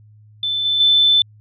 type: tone with level steps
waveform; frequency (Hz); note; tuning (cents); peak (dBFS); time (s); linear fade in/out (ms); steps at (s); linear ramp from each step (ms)
sine; 3524; A7; +2; -18 / -15 / -10; 0.43-1.22; 2; 0.65 / 0.8; 5
effects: added 106 Hz sine -44 dBFS peak until 1.4 s